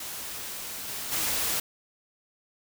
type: noise with level steps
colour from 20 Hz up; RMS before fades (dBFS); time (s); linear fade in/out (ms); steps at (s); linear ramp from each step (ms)
white; -37 / -35 / -28; 0-1.6; 5; 0.87 / 1.11; 20
effects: none